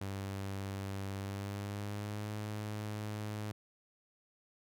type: tone with pitch glide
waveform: sawtooth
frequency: 98 to 105.64 Hz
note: G2 to G#2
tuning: 0 to +30 cents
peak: -34 dBFS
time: 0.01-3.52 s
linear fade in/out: 5 ms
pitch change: +130 cents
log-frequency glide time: 1.16-2.34 s
effects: none